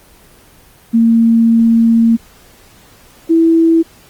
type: tone pair in turn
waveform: sine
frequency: 229 / 328.7 Hz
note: A#3 / E4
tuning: -31 / -5 cents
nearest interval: tritone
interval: 626 cents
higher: second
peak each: -6 dBFS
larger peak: neither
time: 0.93-2.17 / 3.29-3.83 s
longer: first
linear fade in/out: 20 ms
effects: pink hiss -44 dBFS RMS until 4.09 s + Opus 24 kbps